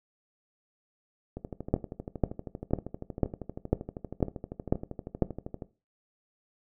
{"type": "two click trains", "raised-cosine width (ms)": 2, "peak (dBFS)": [-23, -9], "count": [55, 8], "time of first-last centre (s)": [[1.37, 5.622], [1.74, 5.223]], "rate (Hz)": [12.7, 2.01], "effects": ["noise-tail reverb RT60 0.3 s tail -17 dB re dry"]}